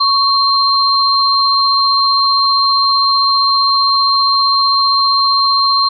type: tone pair together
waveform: sine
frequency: 1108.7 / 4162 Hz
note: C#6 / C8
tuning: 0 / -10 cents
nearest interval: octave + major seventh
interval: 2290 cents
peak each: -12 dBFS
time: 0-5.89 s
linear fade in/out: 10 ms
effects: none